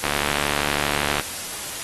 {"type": "click train", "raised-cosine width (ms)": 0.3, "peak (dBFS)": -5, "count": 85, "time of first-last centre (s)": [0.04, 1.197], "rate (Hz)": 72.6, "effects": ["white hiss -31 dBFS RMS until 1.83 s", "AAC 32 kbps"]}